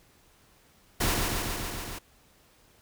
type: noise with echo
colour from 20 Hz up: pink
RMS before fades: -26 dBFS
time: 1-1.15 s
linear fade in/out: 10 ms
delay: 140 ms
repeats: 6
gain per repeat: -2 dB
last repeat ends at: 1.99 s
effects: pink hiss -61 dBFS RMS until 2.81 s